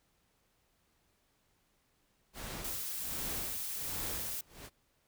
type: noise with tremolo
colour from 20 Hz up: pink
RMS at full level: -42 dBFS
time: 2.33-4.7 s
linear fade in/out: 50 ms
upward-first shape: sine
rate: 1.3 Hz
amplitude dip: 95%
type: noise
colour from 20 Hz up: blue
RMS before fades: -39 dBFS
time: 2.64-4.41 s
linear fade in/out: 5 ms
effects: pink hiss -74 dBFS RMS until 5.07 s